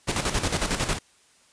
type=noise with tremolo; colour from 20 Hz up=pink; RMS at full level=-24 dBFS; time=0.07-0.99 s; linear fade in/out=20 ms; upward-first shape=square; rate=11 Hz; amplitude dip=60%; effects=white hiss -59 dBFS RMS until 1.52 s + resampled to 22050 Hz